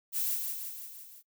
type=noise with echo; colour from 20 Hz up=violet; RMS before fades=-31 dBFS; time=0.12-0.38 s; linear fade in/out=50 ms; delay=170 ms; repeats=5; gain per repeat=-4 dB; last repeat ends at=1.23 s; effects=noise-tail reverb RT60 0.1 s tail -24 dB re dry